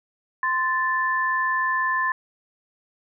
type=tone pair together; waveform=sine; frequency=1039.6 / 1757 Hz; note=C6 / A6; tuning=-11 / -3 cents; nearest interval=major sixth; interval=908 cents; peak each=-23 dBFS; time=0.43-2.12 s; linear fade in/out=2 ms; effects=none